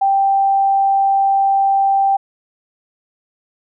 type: tone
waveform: sine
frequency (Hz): 785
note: G5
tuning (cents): +2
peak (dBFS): -11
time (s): 0.01-2.17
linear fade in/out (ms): 10
effects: none